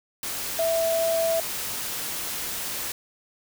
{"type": "tone in noise", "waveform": "sine", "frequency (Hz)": 659.3, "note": "E5", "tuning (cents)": 0, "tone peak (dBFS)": -21, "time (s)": [0.59, 1.4], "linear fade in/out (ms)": 2, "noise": "white", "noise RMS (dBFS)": -31, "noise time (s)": [0.23, 2.92], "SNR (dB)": 7, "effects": []}